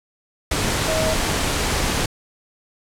sine tone in noise, 635 Hz, D#5, 35 cents sharp, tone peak -21 dBFS, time 0.88-1.14 s, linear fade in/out 5 ms, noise pink, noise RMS -21 dBFS, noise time 0.51-2.06 s, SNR -3 dB, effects low-pass 10000 Hz 12 dB/octave

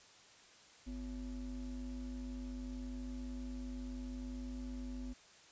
triangle ring-modulated tone, 151.3 Hz, D#3, 48 cents flat, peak -36 dBFS, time 0.86-5.14 s, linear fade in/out 20 ms, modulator 101 Hz, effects white hiss -61 dBFS RMS until 5.51 s + resampled to 16000 Hz

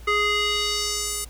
square tone with band-pass filter sweep, 415.3 Hz, G#4, in tune, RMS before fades -24 dBFS, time 0.07-1.25 s, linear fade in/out 10 ms, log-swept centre 1700 to 10000 Hz, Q 1.6, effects added 57 Hz sine -39 dBFS peak until 1.29 s + pink hiss -50 dBFS RMS until 1.29 s

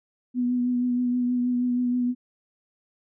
sine tone with vibrato, 246.5 Hz, B3, 3 cents flat, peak -21 dBFS, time 0.34-2.15 s, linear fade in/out 50 ms, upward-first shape triangle, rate 6.3 Hz, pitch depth 24 cents each way, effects none

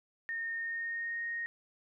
sine tone with pitch glide, 1834 to 1861.8 Hz, A#6 to A#6, -29 to -3 cents, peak -34 dBFS, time 0.29-1.46 s, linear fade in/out 0 ms, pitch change +26 cents, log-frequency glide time 0.55-1.24 s, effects none

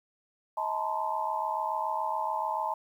sine tone cluster, 635 / 870 / 937 / 1038 Hz, D#5 / A5 / A#5 / C6, +35 / -20 / +9 / -14 cents, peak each -37 / -31 / -35 / -35 dBFS, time 0.57-2.74 s, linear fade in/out 5 ms, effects 10-bit

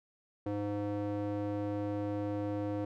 square tone with band-pass filter, 102.8 Hz, G#2, 17 cents flat, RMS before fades -35 dBFS, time 0.46-2.85 s, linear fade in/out 5 ms, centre 410 Hz, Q 1.7, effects none

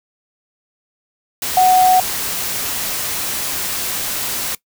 sine tone in noise, 740 Hz, F#5, in tune, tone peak -8 dBFS, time 1.57-2 s, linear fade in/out 2 ms, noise white, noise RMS -22 dBFS, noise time 1.42-4.55 s, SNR +11 dB, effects noise-tail reverb RT60 0.1 s tail -20 dB re dry

